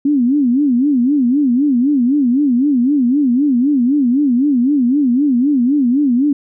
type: tone with vibrato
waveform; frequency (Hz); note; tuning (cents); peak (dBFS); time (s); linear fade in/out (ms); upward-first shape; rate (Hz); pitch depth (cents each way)
sine; 265.3; C4; +24; -10; 0.05-6.33; 5; sine; 3.9; 200
effects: none